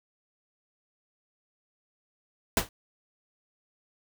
pink noise with exponential decay, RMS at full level -19 dBFS, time 2.57-2.69 s, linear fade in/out 2 ms, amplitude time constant 26 ms, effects none

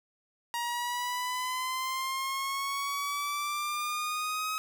sawtooth exponential sweep, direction up, 944 to 1273 Hz, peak -27 dBFS, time 0.54-4.58 s, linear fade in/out 0 ms, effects none

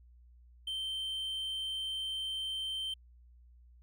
triangle tone, 3116 Hz, G7, 11 cents flat, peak -33 dBFS, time 0.67-2.94 s, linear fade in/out 5 ms, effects added 60 Hz sine -56 dBFS peak until 3.82 s

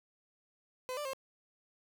30% pulse tone with pitch steps, 509 / 590 / 534 Hz, C5 / D5 / C5, -48 / +8 / +35 cents, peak -34 dBFS, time 0.89-1.133 s, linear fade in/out 0 ms, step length 81 ms, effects none

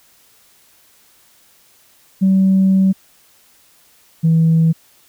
sine tone pair in turn, 191 / 162.77 Hz, G3 / E3, -45 / -22 cents, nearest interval minor third, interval 277 cents, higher first, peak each -8 dBFS, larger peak neither, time 2.21-2.93 / 4.23-4.73 s, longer first, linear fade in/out 20 ms, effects tanh soft clip ceiling -6 dBFS + white hiss -52 dBFS RMS until 5.08 s

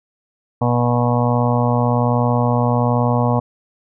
harmonic tone, 121.2 Hz, B2, 32 cents flat, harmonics 1 / 2 / 4 / 5 / 6 / 7 / 8 / 9, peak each -17 / -20 / -23 / -24 / -25 / -25 / -26 / -27 dBFS, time 0.61-3.4 s, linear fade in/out 10 ms, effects none

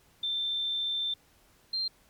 sine tone pair in turn, 3563 / 4171 Hz, A7 / C8, +21 / -6 cents, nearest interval minor third, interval 273 cents, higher second, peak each -28 dBFS, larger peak neither, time 0.23-1.14 / 1.73-1.88 s, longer first, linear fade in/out 5 ms, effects pink hiss -63 dBFS RMS until 2.09 s + MP3 96 kbps

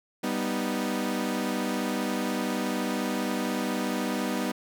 sawtooth chord, G augmented, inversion none, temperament equal, 196 / 246.9 / 311.1 Hz, G3 / B3 / D#4, 0 / 0 / 0 cents, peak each -28 / -26 / -29 dBFS, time 0.23-4.52 s, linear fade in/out 10 ms, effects none

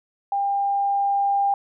sine tone with level ramp, 799 Hz, G5, 33 cents sharp, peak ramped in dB -20 to -17 dBFS, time 0.32-1.54 s, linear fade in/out 2 ms, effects none

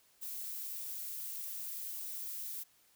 violet noise, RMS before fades -42 dBFS, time 0.21-2.64 s, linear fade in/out 20 ms, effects white hiss -68 dBFS RMS until 2.95 s

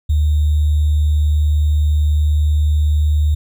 sine tone with sample-and-hold, 75.3 Hz, D2, 44 cents sharp, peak -11 dBFS, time 0.09-3.35 s, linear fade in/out 10 ms, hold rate 3675 Hz, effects none

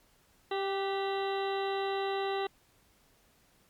harmonic tone with a mistuned harmonic, 392 Hz, G4, in tune, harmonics 1 / 2 / 3 / 4 / 5 / 7 / 8 / 9 / 10, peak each -32 / -35 / -41 / -47 / -43 / -46 / -49 / -51 / -44 dBFS, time 0.51-2.47 s, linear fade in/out 5 ms, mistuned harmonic 4, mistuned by -43 cents, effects pink hiss -66 dBFS RMS until 3.69 s + MP3 96 kbps

